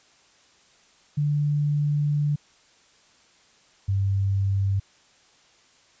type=tone pair in turn; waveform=sine; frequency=146.83 / 98 Hz; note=D3 / G2; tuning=0 / 0 cents; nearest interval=perfect fifth; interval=700 cents; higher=first; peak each=-20 dBFS; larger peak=neither; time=1.17-2.36 / 3.88-4.8 s; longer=first; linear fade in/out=10 ms; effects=white hiss -58 dBFS RMS until 6 s + resampled to 16000 Hz